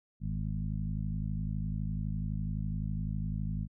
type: harmonic tone with a mistuned harmonic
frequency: 51.91 Hz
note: G#1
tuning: in tune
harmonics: 1 / 2 / 3 / 4 / 5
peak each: -36 / -37 / -36 / -40 / -51 dBFS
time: 0.2-3.68 s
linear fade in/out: 50 ms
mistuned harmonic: 1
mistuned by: -130 cents
effects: none